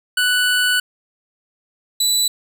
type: tone pair in turn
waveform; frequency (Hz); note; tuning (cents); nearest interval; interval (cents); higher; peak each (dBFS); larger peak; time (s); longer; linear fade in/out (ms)
25% pulse; 1485 / 3964; F#6 / B7; +6 / +6; octave + perfect fourth; 1700; second; -11; neither; 0.17-0.8 / 2-2.28; first; 5
effects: none